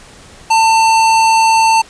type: tone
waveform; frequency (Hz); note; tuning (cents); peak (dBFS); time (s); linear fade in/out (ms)
square; 895; A5; +29; -8; 0.5-1.82; 10
effects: pink hiss -39 dBFS RMS until 1.89 s + resampled to 22050 Hz